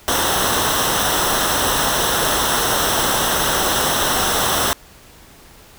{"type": "noise with comb filter", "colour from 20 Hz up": "pink", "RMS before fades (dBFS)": -18, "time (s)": [0.08, 4.73], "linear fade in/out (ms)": 0, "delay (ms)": 0.43, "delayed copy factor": -0.7, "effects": ["pink hiss -45 dBFS RMS until 5.78 s"]}